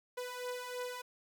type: beating tone pair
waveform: sawtooth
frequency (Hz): 493.9 / 497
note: B4 / B4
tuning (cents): 0 / +11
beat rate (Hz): 3.1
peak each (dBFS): -40 / -37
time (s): 0.17-1.02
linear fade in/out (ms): 10
effects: none